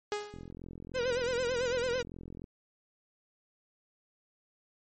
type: tone with exponential decay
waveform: sawtooth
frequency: 415.3 Hz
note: G#4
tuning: in tune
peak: -25 dBFS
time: 0.12-0.51 s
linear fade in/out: 0 ms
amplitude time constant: 84 ms
type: click train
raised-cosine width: 3 ms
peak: -32 dBFS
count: 92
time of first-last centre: 0.34-2.442 s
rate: 43.3 Hz
type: tone with vibrato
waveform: 45% pulse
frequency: 493.9 Hz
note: B4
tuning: in tune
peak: -29 dBFS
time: 0.94-2.03 s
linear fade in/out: 20 ms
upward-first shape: sine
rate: 9 Hz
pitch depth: 92 cents each way
effects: MP3 32 kbps